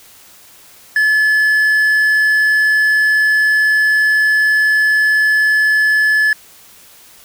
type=tone with quantisation; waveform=triangle; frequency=1722 Hz; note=A6; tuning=38 cents flat; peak=-8 dBFS; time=0.96-6.33 s; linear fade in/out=2 ms; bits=6; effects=white hiss -43 dBFS RMS until 7.24 s